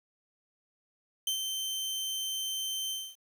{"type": "tone with ADSR envelope", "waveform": "sawtooth", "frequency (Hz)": 3104, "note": "G7", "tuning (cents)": -18, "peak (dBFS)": -24, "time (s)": [1.27, 3.16], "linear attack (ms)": 3, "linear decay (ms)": 95, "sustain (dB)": -5, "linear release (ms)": 250, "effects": ["10-bit"]}